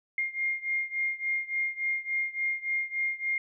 sine beating tone pair, 2121 / 2124.5 Hz, C7 / C7, +23 / +26 cents, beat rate 3.5 Hz, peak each -30 / -32 dBFS, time 0.18-3.38 s, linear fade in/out 2 ms, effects none

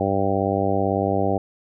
harmonic tone, 98 Hz, G2, in tune, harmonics 1 / 2 / 3 / 4 / 5 / 6 / 7 / 8, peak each -27 / -27 / -27 / -27 / -27 / -27 / -27 / -27 dBFS, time 0-1.38 s, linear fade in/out 5 ms, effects none

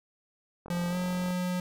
click train, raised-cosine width 1 ms, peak -29 dBFS, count 30, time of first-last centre 0.66-1.306 s, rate 44.9 Hz
square tone with pitch glide, 174.61 to 180.56 Hz, F3 to F#3, 0 to -42 cents, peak -29 dBFS, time 0.7-1.6 s, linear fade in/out 2 ms, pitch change +58 cents, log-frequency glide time 0.89-0.96 s
effects none

